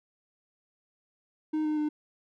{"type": "tone with pitch steps", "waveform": "triangle", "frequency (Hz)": [309.5, 305.4, 301.4], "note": ["D#4", "D#4", "D4"], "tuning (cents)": [-9, -32, 45], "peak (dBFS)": -24, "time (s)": [1.53, 1.89], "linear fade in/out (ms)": 10, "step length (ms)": 120, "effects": []}